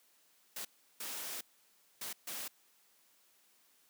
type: noise bursts at uneven times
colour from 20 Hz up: white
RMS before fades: -42 dBFS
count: 4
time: 0.56-0.65 / 1-1.41 / 2.01-2.13 / 2.27-2.48 s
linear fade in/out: 5 ms
effects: white hiss -69 dBFS RMS until 3.89 s + high-pass 200 Hz 12 dB/octave